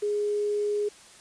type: tone with quantisation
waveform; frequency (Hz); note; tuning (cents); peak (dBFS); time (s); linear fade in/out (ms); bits
sine; 414.8; G#4; -2; -24; 0.02-0.89; 10; 8
effects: white hiss -51 dBFS RMS until 1.2 s + resampled to 22050 Hz